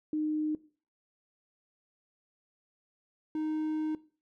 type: tone pair in turn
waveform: sine / triangle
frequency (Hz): 306.5 / 310.4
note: D#4 / D#4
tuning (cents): -26 / -4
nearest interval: unison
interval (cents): 22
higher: second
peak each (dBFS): -28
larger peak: neither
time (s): 0.13-0.55 / 3.35-3.95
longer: second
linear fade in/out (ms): 2
effects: noise-tail reverb RT60 0.4 s tail -19 dB re dry